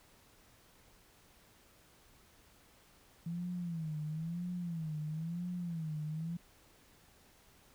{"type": "tone with vibrato", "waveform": "sine", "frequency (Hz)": 164.81, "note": "E3", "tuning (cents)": 0, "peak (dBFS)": -36, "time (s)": [3.26, 6.37], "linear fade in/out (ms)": 5, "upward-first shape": "sine", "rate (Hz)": 1, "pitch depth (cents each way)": 140, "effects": ["pink hiss -64 dBFS RMS until 7.74 s"]}